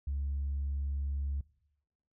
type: tone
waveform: sine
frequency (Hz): 70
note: C#2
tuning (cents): +18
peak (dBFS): -30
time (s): 0.07-1.41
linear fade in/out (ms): 5
effects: noise-tail reverb RT60 0.9 s tail -22 dB re dry + tanh soft clip ceiling -28 dBFS